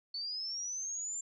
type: linear sweep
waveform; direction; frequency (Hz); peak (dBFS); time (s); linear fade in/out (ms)
sine; up; 4435 to 7330; -36; 0.14-1.21; 5
effects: none